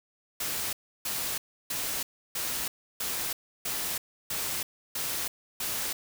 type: noise bursts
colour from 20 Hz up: white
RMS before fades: -32 dBFS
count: 9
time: 0.4-5.93 s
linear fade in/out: 5 ms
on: 330 ms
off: 320 ms
effects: none